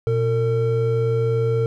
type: tone pair together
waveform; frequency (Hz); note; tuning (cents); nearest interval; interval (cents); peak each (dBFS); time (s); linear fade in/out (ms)
triangle; 119.2 / 454.1; A#2 / A#4; +39 / -45; octave + major seventh; 2316; -18; 0.07-1.66; 0
effects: none